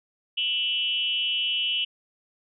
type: tone with frequency modulation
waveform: sine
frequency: 2960 Hz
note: F#7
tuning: in tune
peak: -23 dBFS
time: 0.37-1.85 s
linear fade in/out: 10 ms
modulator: 276 Hz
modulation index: 0.81
effects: none